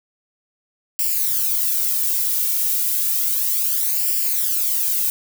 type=noise with flanger; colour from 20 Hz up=violet; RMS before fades=-20 dBFS; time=0.99-5.1 s; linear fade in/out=0 ms; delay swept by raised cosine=0.39 to 2.19 ms; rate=0.32 Hz; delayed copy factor=+0.75; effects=none